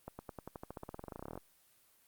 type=accelerating click train; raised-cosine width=1 ms; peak=-29 dBFS; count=25; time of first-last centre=0.08-1.376 s; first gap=110 ms; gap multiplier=0.93; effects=white hiss -68 dBFS RMS until 2.07 s + Opus 32 kbps